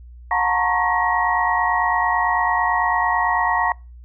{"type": "tone cluster", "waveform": "sine", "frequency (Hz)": [724, 893, 942, 1097, 1898], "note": ["F#5", "A5", "A#5", "C#6", "A#6"], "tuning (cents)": [-38, 25, 18, -18, 31], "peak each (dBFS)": -23, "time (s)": [0.31, 3.72], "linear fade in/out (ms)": 2, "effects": ["noise-tail reverb RT60 0.3 s tail -26 dB re dry", "added 60 Hz sine -38 dBFS peak until 4.04 s"]}